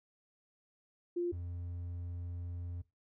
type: tone pair in turn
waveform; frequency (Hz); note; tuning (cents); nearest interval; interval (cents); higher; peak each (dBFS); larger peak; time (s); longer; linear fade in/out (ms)
sine / triangle; 349.2 / 87.3; F4 / F2; 0 / 0; 2 octaves; 2400; first; -31 / -37; first; 1.16-1.32 / 1.32-2.82; second; 10
effects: noise-tail reverb RT60 0.2 s tail -17 dB re dry